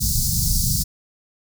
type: band-stop noise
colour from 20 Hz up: pink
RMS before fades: -20 dBFS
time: 0-0.84 s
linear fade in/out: 20 ms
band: 190 to 4600 Hz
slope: 48 dB/octave
effects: none